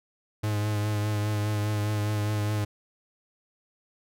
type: tone with vibrato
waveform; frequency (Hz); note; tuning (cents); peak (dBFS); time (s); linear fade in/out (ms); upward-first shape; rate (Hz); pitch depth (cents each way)
45% pulse; 105.2; G#2; +23; -25; 0.43-2.65; 10; triangle; 4.9; 31
effects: none